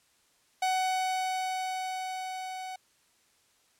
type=tone with level ramp; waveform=45% pulse; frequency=748 Hz; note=F#5; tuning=19 cents sharp; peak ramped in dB=-25 to -37 dBFS; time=0.62-2.76 s; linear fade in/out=5 ms; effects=white hiss -67 dBFS RMS until 3.79 s + low-pass 10000 Hz 12 dB/octave